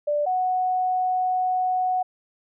sine tone pair in turn, 589 / 738.2 Hz, D5 / F#5, +5 / -4 cents, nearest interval major third, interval 391 cents, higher second, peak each -20 dBFS, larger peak neither, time 0.07-0.26 / 0.26-2.03 s, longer second, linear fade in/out 10 ms, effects none

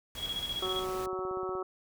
pink noise, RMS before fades -44 dBFS, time 0.15-1.06 s, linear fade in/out 2 ms
sine tone with tremolo, 3322 Hz, G#7, in tune, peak -31 dBFS, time 0.16-0.85 s, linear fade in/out 50 ms, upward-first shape square, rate 15 Hz, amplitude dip 60%
harmonic tone, 186.3 Hz, F#3, 12 cents sharp, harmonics 2 / 3 / 4 / 5 / 6 / 7, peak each -34 / -44 / -43 / -48 / -42 / -40 dBFS, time 0.62-1.63 s, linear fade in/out 5 ms
click train, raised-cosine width 2 ms, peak -34 dBFS, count 12, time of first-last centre 0.89-1.553 s, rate 16.6 Hz
effects none

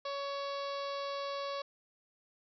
harmonic tone with a mistuned harmonic, 560 Hz, C#5, 18 cents sharp, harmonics 1 / 2 / 3 / 4 / 5 / 6 / 7 / 8 / 9 / 10, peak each -38 / -40 / -52 / -53 / -53 / -51 / -50 / -50 / -55 / -59 dBFS, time 0.05-1.62 s, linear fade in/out 5 ms, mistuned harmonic 5, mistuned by -34 cents, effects none

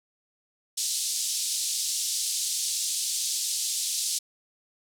white band-pass noise, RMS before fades -29 dBFS, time 0.77-4.19 s, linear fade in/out 10 ms, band 3800 to 9400 Hz, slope 24 dB/octave, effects none

